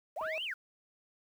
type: linear two-way sweep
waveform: sine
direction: up then down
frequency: 523.3 to 3194 to 1327 Hz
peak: -34 dBFS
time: 0.16-0.54 s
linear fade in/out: 10 ms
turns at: 0.44 s
type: tone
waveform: sine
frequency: 634 Hz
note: D#5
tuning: 32 cents sharp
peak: -34 dBFS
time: 0.21-0.38 s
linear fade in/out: 0 ms
effects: tanh soft clip ceiling -30 dBFS + 10-bit